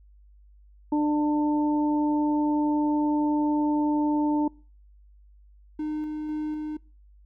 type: harmonic tone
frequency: 298.2 Hz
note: D4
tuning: 27 cents sharp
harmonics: 1 / 2 / 3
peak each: -21 / -36 / -30 dBFS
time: 0.92-4.48 s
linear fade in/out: 5 ms
type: tone with tremolo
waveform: triangle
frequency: 305.2 Hz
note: D#4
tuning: 33 cents flat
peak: -25 dBFS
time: 5.79-6.77 s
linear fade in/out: 5 ms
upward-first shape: square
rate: 2 Hz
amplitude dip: 25%
effects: noise-tail reverb RT60 0.4 s tail -25 dB re dry + added 50 Hz sine -51 dBFS peak until 7.25 s